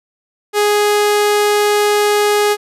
sawtooth tone, 415.3 Hz, G#4, in tune, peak -7 dBFS, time 0.53-2.57 s, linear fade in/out 50 ms, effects resampled to 32000 Hz

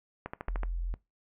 click train, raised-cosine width 0.5 ms, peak -20 dBFS, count 6, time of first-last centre 0.26-0.633 s, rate 13.4 Hz
sine tone, 42.98 Hz, F1, 27 cents flat, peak -30 dBFS, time 0.48-0.94 s, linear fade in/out 0 ms
effects noise-tail reverb RT60 0.2 s tail -20 dB re dry + low-pass 2000 Hz 12 dB/octave

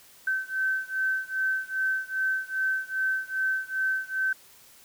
sine beating tone pair, 1539 / 1541.5 Hz, G6 / G6, -32 / -29 cents, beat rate 2.5 Hz, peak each -28 / -29 dBFS, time 0.27-4.33 s, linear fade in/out 5 ms, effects white hiss -54 dBFS RMS until 4.84 s

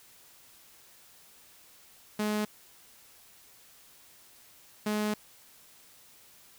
sawtooth tone bursts at uneven times, 211.3 Hz, G#3, 30 cents sharp, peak -24 dBFS, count 2, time 2.19-2.45 / 4.86-5.14 s, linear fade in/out 5 ms, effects white hiss -57 dBFS RMS until 6.58 s

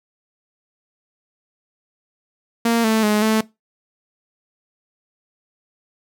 sawtooth tone with pitch steps, 231.8 / 220.7 / 210.9 / 219 Hz, A#3 / A3 / G#3 / A3, -10 / +5 / +27 / -8 cents, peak -11 dBFS, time 2.65-3.41 s, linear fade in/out 5 ms, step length 190 ms, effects noise-tail reverb RT60 0.2 s tail -20 dB re dry

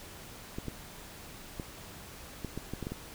clicks, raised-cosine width 3 ms, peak -23 dBFS, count 9, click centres 0.585 / 0.683 / 1.598 / 2.447 / 2.576 / 2.736 / 2.827 / 2.869 / 2.92 s, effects pink hiss -48 dBFS RMS until 3.14 s

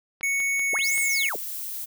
click train, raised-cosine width 0.3 ms, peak -24 dBFS, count 5, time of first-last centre 0.21-0.979 s, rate 5.2 Hz
square tone with pitch glide, 2217 to 2194 Hz, C#7 to C#7, 0 to -18 cents, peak -23 dBFS, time 0.23-1.29 s, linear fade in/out 2 ms, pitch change -18 cents, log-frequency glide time 0.67-0.76 s
sine linear two-way sweep, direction up then down, 274.4 to 9060 to 274.4 Hz, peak -28 dBFS, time 0.73-1.36 s, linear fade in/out 2 ms, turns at 0.98 s
violet noise, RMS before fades -33 dBFS, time 0.83-1.86 s, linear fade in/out 20 ms
effects none

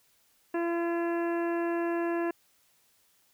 harmonic tone, 340 Hz, F4, 46 cents flat, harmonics 1 / 2 / 3 / 4 / 5 / 6 / 7 / 8, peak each -28 / -35 / -39 / -46 / -40 / -52 / -52 / -48 dBFS, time 0.54-2.31 s, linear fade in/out 5 ms, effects white hiss -67 dBFS RMS until 3.33 s

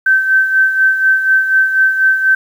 sine tone with tremolo, 1546 Hz, G6, 24 cents flat, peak -6 dBFS, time 0.06-2.35 s, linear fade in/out 5 ms, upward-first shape sine, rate 4.1 Hz, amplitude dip 60%, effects 7-bit

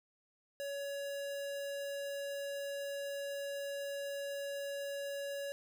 square tone, 562 Hz, C#5, 24 cents sharp, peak -39 dBFS, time 0.6-5.52 s, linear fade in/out 0 ms, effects none

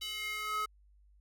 square tone with high-pass filter sweep, 426.5 Hz, G#4, 46 cents sharp, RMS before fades -37 dBFS, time 0.01-0.66 s, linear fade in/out 10 ms, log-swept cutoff 3300 to 1100 Hz, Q 3.3, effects added 50 Hz sine -60 dBFS peak until 1.2 s

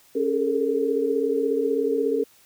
sine tone cluster, 276.6 / 405.5 / 420.1 / 456.6 Hz, C#4 / G#4 / G#4 / A#4, -4 / -41 / +20 / -36 cents, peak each -27 / -30 / -26 / -23 dBFS, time 0.15-2.24 s, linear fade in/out 10 ms, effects white hiss -56 dBFS RMS until 2.45 s

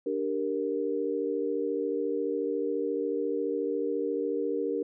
sine chord, G minor, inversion second, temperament equal, 293.7 / 392 / 466.2 Hz, D4 / G4 / Bb4, 0 / 0 / 0 cents, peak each -33 / -32 / -30 dBFS, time 0.06-4.83 s, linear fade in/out 5 ms, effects none

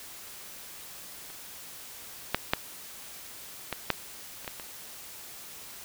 clicks, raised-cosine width 0.3 ms, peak -30 / -7 / -6 / -14 / -7 / -28 / -18 / -24 dBFS, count 8, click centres 1.302 / 2.346 / 2.535 / 3.727 / 3.903 / 4.446 / 4.478 / 4.598 s, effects white hiss -45 dBFS RMS until 5.84 s

